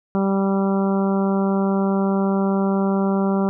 harmonic tone, 195.2 Hz, G3, 7 cents flat, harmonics 1 / 2 / 3 / 4 / 5 / 6 / 7, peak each -18 / -24 / -28 / -30 / -32 / -34 / -35 dBFS, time 0.15-3.49 s, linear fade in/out 0 ms, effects none

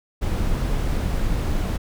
brown noise, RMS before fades -22 dBFS, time 0.21-1.78 s, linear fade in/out 20 ms, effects none

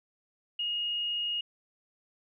sine tone, 2866 Hz, F7, 44 cents sharp, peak -29 dBFS, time 0.59-1.41 s, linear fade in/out 5 ms, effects none

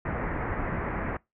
pink low-pass noise, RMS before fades -31 dBFS, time 0.05-1.17 s, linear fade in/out 5 ms, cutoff 2100 Hz, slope 48 dB/octave, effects noise-tail reverb RT60 0.2 s tail -23 dB re dry

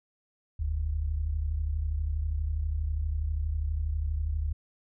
sine tone pair together, 43.67 / 76 Hz, F1 / D#2, +1 / -40 cents, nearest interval minor seventh, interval 959 cents, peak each -32 / -28 dBFS, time 0.59-4.53 s, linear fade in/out 10 ms, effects none

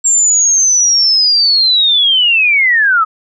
sine linear sweep, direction down, 7459 to 1244.5 Hz, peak -7 dBFS, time 0.04-3.05 s, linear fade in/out 20 ms, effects none

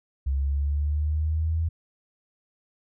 sine linear sweep, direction up, 67.2 to 82.41 Hz, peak -22 dBFS, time 0.26-1.69 s, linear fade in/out 10 ms, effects none

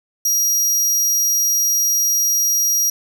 sawtooth tone, 5720 Hz, F8, 41 cents sharp, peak -12 dBFS, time 0.25-2.9 s, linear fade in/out 5 ms, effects none

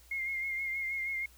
sine tone with vibrato, 2134 Hz, C7, 34 cents sharp, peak -32 dBFS, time 0.11-1.26 s, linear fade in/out 5 ms, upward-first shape sine, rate 6.3 Hz, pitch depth 34 cents each way, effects added 60 Hz sine -58 dBFS peak until 1.37 s + white hiss -61 dBFS RMS until 1.37 s

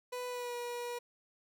30% pulse tone with pitch glide, 495.9 to 482.3 Hz, B4 to B4, +7 to -41 cents, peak -35 dBFS, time 0.12-0.99 s, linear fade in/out 10 ms, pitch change -48 cents, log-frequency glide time 0.28-0.55 s, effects none

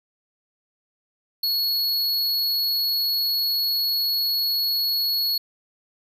square tone, 4354 Hz, C#8, 32 cents flat, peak -21 dBFS, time 1.43-5.38 s, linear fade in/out 5 ms, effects none

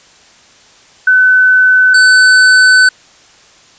sine / square tone pair in turn, 1510 / 1510 Hz, F#6 / F#6, +35 / +35 cents, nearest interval unison, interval 0 cents, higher neither, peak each -4 dBFS, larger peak neither, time 1.07-1.94 / 1.94-2.89 s, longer second, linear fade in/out 5 ms, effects white hiss -43 dBFS RMS until 3.78 s + resampled to 16000 Hz

